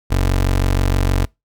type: tone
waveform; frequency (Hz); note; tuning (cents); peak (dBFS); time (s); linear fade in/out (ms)
25% pulse; 46.37; F#1; +5; -10; 0.1-1.26; 20
effects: noise-tail reverb RT60 0.2 s tail -24 dB re dry